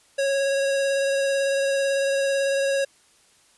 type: tone with vibrato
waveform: square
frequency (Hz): 550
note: C#5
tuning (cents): -14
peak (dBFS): -21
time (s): 0.18-2.85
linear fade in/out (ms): 10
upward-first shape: sine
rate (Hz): 18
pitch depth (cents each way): 13
effects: white hiss -58 dBFS RMS until 3.57 s + resampled to 24000 Hz

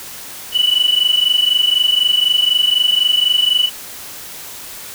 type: tone pair together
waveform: sine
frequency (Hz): 2953 / 2977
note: F#7 / F#7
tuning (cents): -4 / +10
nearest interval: unison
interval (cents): 14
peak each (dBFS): -13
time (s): 0.52-3.7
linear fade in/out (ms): 50
effects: tanh soft clip ceiling -6 dBFS + white hiss -32 dBFS RMS until 4.94 s

